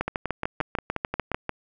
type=two click trains; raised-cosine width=0.5 ms; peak=-10 / -12 dBFS; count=10 / 9; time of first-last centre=0.01-1.345 / 0.08-1.493 s; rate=6.74 / 5.66 Hz; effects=none